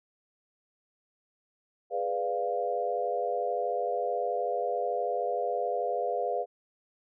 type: chord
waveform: sine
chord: G# diminished seventh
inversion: none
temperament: equal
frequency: 415.3 / 493.9 / 587.3 / 698.5 Hz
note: G#4 / B4 / D5 / F5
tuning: 0 / 0 / 0 / 0 cents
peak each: -35 / -32 / -35 / -31 dBFS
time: 1.9-6.46 s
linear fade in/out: 50 ms
effects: none